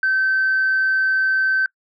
sine tone, 1543 Hz, G6, 28 cents flat, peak -14 dBFS, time 0.03-1.66 s, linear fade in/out 2 ms, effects noise-tail reverb RT60 0.1 s tail -25 dB re dry + tanh soft clip ceiling -12 dBFS

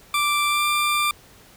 20% pulse tone with pitch glide, 1174.7 to 1187.7 Hz, D6 to D6, 0 to +19 cents, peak -14 dBFS, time 0.14-1.11 s, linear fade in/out 2 ms, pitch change +19 cents, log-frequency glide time 0.47-0.66 s, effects pink hiss -50 dBFS RMS until 1.56 s

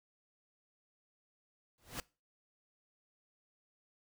pink noise with exponential growth, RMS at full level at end -37 dBFS, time 1.78-2 s, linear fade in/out 1 ms, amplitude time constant 46 ms, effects noise-tail reverb RT60 0.3 s tail -22 dB re dry

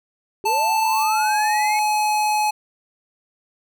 sine linear sweep, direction up, 379.1 to 2217 Hz, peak -26 dBFS, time 0.44-1.79 s, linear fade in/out 0 ms
square tone with pitch glide, 880 to 848.1 Hz, A5 to G#5, 0 to +36 cents, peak -18 dBFS, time 0.45-2.51 s, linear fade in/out 10 ms, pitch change -64 cents, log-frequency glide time 0.95-1.35 s
violet noise with exponential growth, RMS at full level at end -33 dBFS, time 0.52-1.03 s, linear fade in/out 0 ms, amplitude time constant 110 ms
effects none

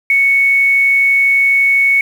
sine tone with quantisation, 2217 Hz, C#7, in tune, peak -8 dBFS, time 0.1-2.01 s, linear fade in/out 2 ms, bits 6, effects none

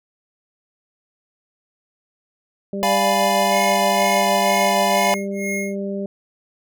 harmonic tone, 197.9 Hz, G3, 17 cents sharp, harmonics 1 / 2 / 3, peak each -25 / -28 / -30 dBFS, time 2.73-6.06 s, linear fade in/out 2 ms
square chord, D diminished seventh, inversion none, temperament equal, 587.3 / 698.5 / 830.6 / 987.8 Hz, D5 / F5 / Ab5 / Cb6, 0 / 0 / 0 / 0 cents, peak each -22 / -21 / -24 / -23 dBFS, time 2.83-5.14 s, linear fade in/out 0 ms
square tone with tremolo, 2148 Hz, C7, 45 cents sharp, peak -24 dBFS, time 3.51-5.79 s, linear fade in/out 10 ms, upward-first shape sine, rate 2.1 Hz, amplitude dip 100%
effects none

